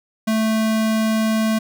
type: tone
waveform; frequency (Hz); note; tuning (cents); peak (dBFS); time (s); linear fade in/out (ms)
square; 220; A3; 0; -17; 0.27-1.59; 10
effects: none